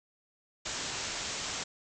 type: low-pass noise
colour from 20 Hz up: white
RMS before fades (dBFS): -37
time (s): 0.65-1.64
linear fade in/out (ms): 10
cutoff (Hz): 7700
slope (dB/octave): 96
effects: none